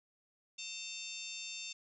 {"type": "harmonic tone", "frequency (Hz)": 900, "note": "A5", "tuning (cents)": 39, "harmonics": [3, 4, 5, 6, 7, 8], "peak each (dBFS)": [-46, -47, -51, -51, -51, -51], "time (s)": [0.58, 1.73], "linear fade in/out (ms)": 10, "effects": []}